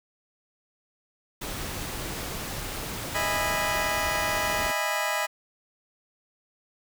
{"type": "noise", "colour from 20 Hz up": "pink", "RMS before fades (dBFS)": -34, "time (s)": [1.41, 4.72], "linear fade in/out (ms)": 10}
{"type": "chord", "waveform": "20% pulse", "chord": "E major seventh", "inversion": "third", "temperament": "just", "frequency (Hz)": [618.1, 659.3, 824.1, 988.9], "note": ["D#5", "E5", "G#5", "B5"], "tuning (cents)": [-12, 0, -14, 2], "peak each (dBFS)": [-26, -29, -26, -26], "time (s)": [3.14, 5.27], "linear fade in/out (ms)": 20}
{"effects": []}